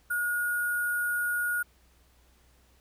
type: tone with sample-and-hold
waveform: sine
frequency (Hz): 1442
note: F#6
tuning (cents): -45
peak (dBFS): -26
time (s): 0.1-1.63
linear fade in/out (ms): 10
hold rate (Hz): 11025
effects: added 62 Hz sine -61 dBFS peak until 2.8 s + pink hiss -65 dBFS RMS until 2.8 s